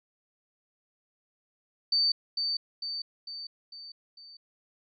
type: tone with echo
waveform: sine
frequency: 4578 Hz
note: D8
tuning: 45 cents flat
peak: -22 dBFS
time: 1.92-2.12 s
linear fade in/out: 5 ms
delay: 450 ms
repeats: 5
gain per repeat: -5 dB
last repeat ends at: 4.37 s
effects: none